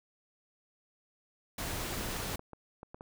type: noise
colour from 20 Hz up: pink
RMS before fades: -37 dBFS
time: 1.58-2.36 s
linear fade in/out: 5 ms
type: clicks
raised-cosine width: 1 ms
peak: -31 dBFS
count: 10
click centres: 1.946 / 2.01 / 2.201 / 2.298 / 2.346 / 2.394 / 2.533 / 2.831 / 2.945 / 3.009 s
effects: none